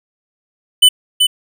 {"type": "tone with echo", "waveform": "square", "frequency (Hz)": 3000, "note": "F#7", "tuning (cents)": 23, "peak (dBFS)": -4, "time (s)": [0.82, 0.89], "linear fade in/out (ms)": 10, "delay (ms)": 380, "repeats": 1, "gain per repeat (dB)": -5, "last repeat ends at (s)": 1.27, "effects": []}